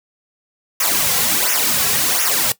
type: noise with flanger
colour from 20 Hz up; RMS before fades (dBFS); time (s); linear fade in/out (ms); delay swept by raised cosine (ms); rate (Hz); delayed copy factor
white; -17; 0.8-2.52; 2; 0.23 to 3.33; 1.4; -0.9
effects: noise-tail reverb RT60 0.1 s tail -17 dB re dry